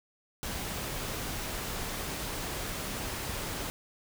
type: noise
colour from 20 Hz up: pink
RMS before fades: -36 dBFS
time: 0.43-3.7 s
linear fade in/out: 0 ms
effects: none